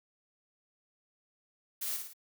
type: noise with echo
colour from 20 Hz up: blue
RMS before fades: -36 dBFS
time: 1.81-1.97 s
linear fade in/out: 10 ms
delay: 55 ms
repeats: 3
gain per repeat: -5 dB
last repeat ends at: 2.135 s
effects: none